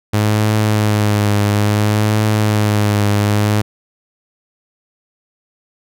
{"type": "tone with vibrato", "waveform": "sawtooth", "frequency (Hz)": 105.2, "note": "G#2", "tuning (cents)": 23, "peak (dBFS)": -8, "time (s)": [0.13, 3.62], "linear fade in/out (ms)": 10, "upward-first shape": "triangle", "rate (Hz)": 0.59, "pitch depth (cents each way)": 42, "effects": []}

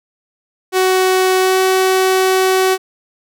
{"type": "tone with pitch glide", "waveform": "sawtooth", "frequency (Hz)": [373.6, 376.6], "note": ["F#4", "F#4"], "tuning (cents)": [17, 31], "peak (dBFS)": -7, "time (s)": [0.72, 2.78], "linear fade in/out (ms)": 50, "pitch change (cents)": 14, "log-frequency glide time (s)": [1.39, 1.59], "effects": []}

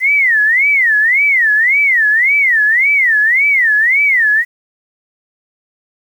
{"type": "tone with vibrato", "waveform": "sine", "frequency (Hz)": 1975.5, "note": "B6", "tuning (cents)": 0, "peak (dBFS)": -8, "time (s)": [0, 4.45], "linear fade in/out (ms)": 50, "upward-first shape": "sine", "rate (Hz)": 1.8, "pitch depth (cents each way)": 270, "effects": ["7-bit"]}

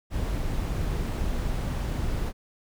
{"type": "noise", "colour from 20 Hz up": "brown", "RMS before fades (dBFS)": -28, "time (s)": [0.1, 2.33], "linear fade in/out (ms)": 50, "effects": []}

